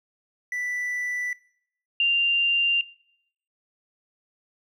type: tone pair in turn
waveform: triangle / sine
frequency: 1975.5 / 2786 Hz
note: B6 / F7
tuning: 0 / -5 cents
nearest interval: tritone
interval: 595 cents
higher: second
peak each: -25 / -18 dBFS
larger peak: second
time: 0.52-1.33 / 2-2.81 s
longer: neither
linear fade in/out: 2 ms
effects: noise-tail reverb RT60 0.7 s tail -22 dB re dry

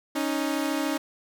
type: tone pair together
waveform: sawtooth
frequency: 276.9 / 310.4 Hz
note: C#4 / D#4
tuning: -2 / -4 cents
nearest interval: major second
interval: 198 cents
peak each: -24 dBFS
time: 0.15-0.98 s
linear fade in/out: 10 ms
effects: none

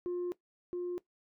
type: tone pair in turn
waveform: sine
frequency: 354.7 / 354.7 Hz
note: F4 / F4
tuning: +27 / +27 cents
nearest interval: unison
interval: 0 cents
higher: neither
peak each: -30 / -32 dBFS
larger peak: first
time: 0.06-0.32 / 0.73-0.98 s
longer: first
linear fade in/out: 0 ms
effects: noise-tail reverb RT60 0.1 s tail -18 dB re dry + tanh soft clip ceiling -31 dBFS

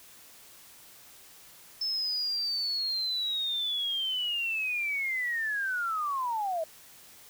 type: linear sweep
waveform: sine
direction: down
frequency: 5274 to 622.3 Hz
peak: -28 dBFS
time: 1.81-6.64 s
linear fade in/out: 5 ms
effects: white hiss -53 dBFS RMS until 7.29 s

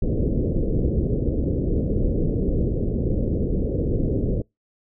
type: low-pass noise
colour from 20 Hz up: pink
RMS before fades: -22 dBFS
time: 0.02-4.42 s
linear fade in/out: 5 ms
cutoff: 510 Hz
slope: 48 dB/octave
effects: noise-tail reverb RT60 0.2 s tail -26 dB re dry

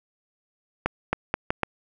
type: accelerating click train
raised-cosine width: 0.5 ms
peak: -7 dBFS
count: 5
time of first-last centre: 0.86-1.633 s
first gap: 270 ms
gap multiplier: 0.78
effects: none

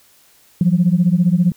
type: beating tone pair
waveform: sine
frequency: 170 / 185 Hz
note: F3 / F#3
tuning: -46 / 0 cents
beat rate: 15 Hz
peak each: -13 / -14 dBFS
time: 0.61-1.52 s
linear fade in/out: 2 ms
effects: tanh soft clip ceiling -4 dBFS + white hiss -52 dBFS RMS until 1.56 s

